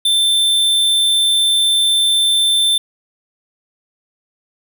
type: tone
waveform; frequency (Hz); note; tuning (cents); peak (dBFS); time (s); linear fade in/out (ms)
square; 3552; A7; +16; -12; 0.05-2.78; 5
effects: none